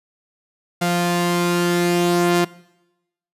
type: tone pair together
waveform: sawtooth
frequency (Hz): 174.44 / 349.2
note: F3 / F4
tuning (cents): -2 / 0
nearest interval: octave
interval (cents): 1202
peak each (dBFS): -15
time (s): 0.81-2.45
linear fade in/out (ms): 10
effects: noise-tail reverb RT60 0.9 s tail -21 dB re dry + resampled to 32000 Hz